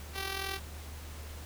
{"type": "tone with amplitude modulation", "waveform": "5% pulse", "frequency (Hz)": 388.1, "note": "G4", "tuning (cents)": -17, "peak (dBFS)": -21, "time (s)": [0.13, 0.6], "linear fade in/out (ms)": 50, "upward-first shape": "sine", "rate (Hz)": 42.1, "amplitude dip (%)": 60, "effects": ["added 75 Hz sine -43 dBFS peak until 1.45 s", "pink hiss -49 dBFS RMS until 1.45 s"]}